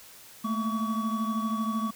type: tone cluster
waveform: triangle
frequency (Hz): 217.9 / 230.7 / 1132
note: A3 / A#3 / C#6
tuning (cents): -17 / -18 / +36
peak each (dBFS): -27 / -32 / -30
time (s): 0.44-1.91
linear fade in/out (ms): 10
effects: white hiss -50 dBFS RMS until 1.95 s